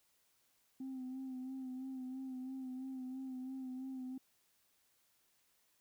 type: tone with vibrato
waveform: sine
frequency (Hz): 259.9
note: C4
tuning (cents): -11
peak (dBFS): -40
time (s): 0.8-4.18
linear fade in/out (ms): 5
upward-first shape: sine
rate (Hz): 3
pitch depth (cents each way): 37
effects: tanh soft clip ceiling -39 dBFS + white hiss -75 dBFS RMS until 5.8 s